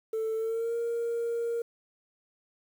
sine tone with pitch glide, 442.8 to 466.7 Hz, A4 to A#4, +11 to +2 cents, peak -26 dBFS, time 0.13-1.62 s, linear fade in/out 5 ms, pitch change +91 cents, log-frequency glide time 0.36-0.75 s, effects tanh soft clip ceiling -26 dBFS + 9-bit

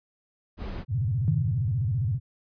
brown noise, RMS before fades -34 dBFS, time 0.57-0.85 s, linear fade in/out 50 ms
sine tone with vibrato, 114.3 Hz, A#2, 34 cents flat, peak -23 dBFS, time 0.88-2.2 s, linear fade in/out 50 ms, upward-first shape square, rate 15 Hz, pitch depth 270 cents each way
sine tone with exponential decay, 155.56 Hz, D#3, in tune, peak -21 dBFS, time 1.28-2.02 s, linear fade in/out 0 ms, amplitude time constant 160 ms
effects resampled to 11025 Hz

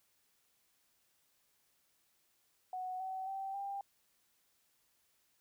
sine tone with pitch steps, 740 / 757.7 / 775.9 / 794.5 Hz, F#5 / F#5 / G5 / G5, 0 / +41 / -18 / +23 cents, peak -38 dBFS, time 2.73-3.81 s, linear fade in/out 2 ms, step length 270 ms, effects white hiss -75 dBFS RMS until 5.4 s

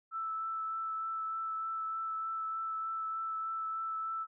sine tone with vibrato, 1318.5 Hz, E6, in tune, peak -34 dBFS, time 0.11-4.27 s, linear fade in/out 50 ms, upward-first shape triangle, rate 3.3 Hz, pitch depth 12 cents each way, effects none

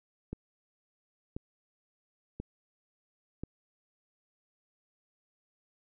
click train, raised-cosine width 3 ms, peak -24 dBFS, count 4, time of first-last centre 0.33-3.436 s, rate 0.966 Hz, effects none

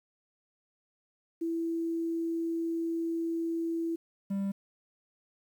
sine / triangle tone pair in turn, 331.7 / 197.23 Hz, E4 / G3, +11 / +11 cents, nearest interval major sixth, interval 900 cents, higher first, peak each -29 / -27 dBFS, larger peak second, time 1.41-3.96 / 4.3-4.52 s, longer first, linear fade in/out 10 ms, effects 10-bit

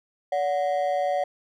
triangle ring-modulated tone, 653 Hz, E5, 17 cents flat, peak -17 dBFS, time 0.32-1.24 s, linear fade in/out 5 ms, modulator 80.1 Hz, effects none

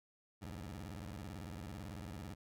20% pulse tone with vibrato, 87.5 Hz, F2, 4 cents sharp, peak -40 dBFS, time 0.41-2.35 s, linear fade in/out 20 ms, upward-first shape square, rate 18 Hz, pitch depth 290 cents each way, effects none

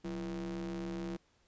square ring-modulated tone, 75.8 Hz, D#2, 45 cents flat, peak -35 dBFS, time 0.04-1.17 s, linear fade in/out 10 ms, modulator 261 Hz, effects pink hiss -71 dBFS RMS until 1.47 s + resampled to 16000 Hz

